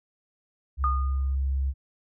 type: tone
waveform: sine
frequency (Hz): 67.6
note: C#2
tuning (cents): -43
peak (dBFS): -23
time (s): 0.77-1.74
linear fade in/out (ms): 50
type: tone with exponential decay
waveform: sine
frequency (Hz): 1224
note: D#6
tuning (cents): -29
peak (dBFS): -21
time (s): 0.84-1.35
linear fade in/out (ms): 1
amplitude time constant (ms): 110
effects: none